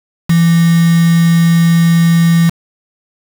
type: tone with quantisation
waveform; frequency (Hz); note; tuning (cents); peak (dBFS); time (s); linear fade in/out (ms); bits
sine; 167.7; E3; +30; -6; 0.29-2.5; 10; 3
effects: none